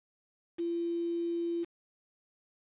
sine tone with quantisation, 340.1 Hz, F4, 46 cents flat, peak -30 dBFS, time 0.58-1.65 s, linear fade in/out 20 ms, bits 8, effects resampled to 8000 Hz

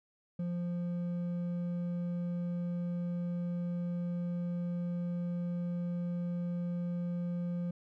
sine tone with hard clipping, 174.61 Hz, F3, in tune, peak -34 dBFS, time 0.39-7.71 s, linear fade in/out 5 ms, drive 5 dB, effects none

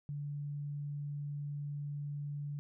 sine tone, 144.9 Hz, D3, 23 cents flat, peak -37 dBFS, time 0.09-2.59 s, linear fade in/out 0 ms, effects none

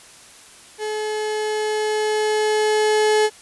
35% pulse tone with level ramp, 427.9 Hz, A4, 48 cents flat, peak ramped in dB -22 to -12 dBFS, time 0.78-3.3 s, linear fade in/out 50 ms, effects white hiss -45 dBFS RMS until 3.41 s + resampled to 24000 Hz

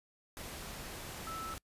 sine tone in noise, 1315 Hz, E6, 5 cents flat, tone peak -40 dBFS, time 1.27-1.54 s, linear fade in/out 0 ms, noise pink, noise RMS -45 dBFS, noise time 0.37-1.58 s, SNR +2 dB, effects noise-tail reverb RT60 0.1 s tail -26 dB re dry + resampled to 32000 Hz

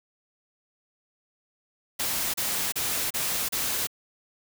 white noise bursts, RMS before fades -28 dBFS, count 5, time 1.99-3.872 s, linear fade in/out 10 ms, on 350 ms, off 33 ms, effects none

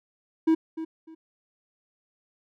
triangle tone with echo, 321.9 Hz, E4, 41 cents flat, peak -15 dBFS, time 0.47-0.55 s, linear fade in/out 10 ms, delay 300 ms, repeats 2, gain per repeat -13 dB, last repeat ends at 1.15 s, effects none

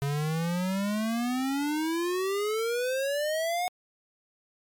square exponential sweep, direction up, 138.59 to 731 Hz, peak -27 dBFS, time 0.02-3.68 s, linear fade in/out 0 ms, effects MP3 96 kbps

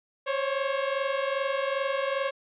sawtooth tone pair together, 535 / 557.5 Hz, C5 / C#5, +38 / +10 cents, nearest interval minor second, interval 72 cents, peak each -25 dBFS, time 0.26-2.31 s, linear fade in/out 20 ms, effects resampled to 8000 Hz

